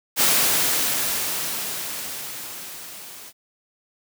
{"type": "noise with level ramp", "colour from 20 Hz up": "white", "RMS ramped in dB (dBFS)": [-17, -41], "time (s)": [0.16, 3.33], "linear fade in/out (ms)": 50, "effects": ["high-pass 100 Hz 12 dB/octave"]}